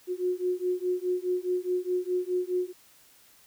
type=beating tone pair; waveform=sine; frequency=360.1 / 364.9 Hz; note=F#4 / F#4; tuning=-47 / -24 cents; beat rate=4.8 Hz; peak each=-29 dBFS; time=0.07-2.73 s; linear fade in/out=50 ms; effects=white hiss -58 dBFS RMS until 3.46 s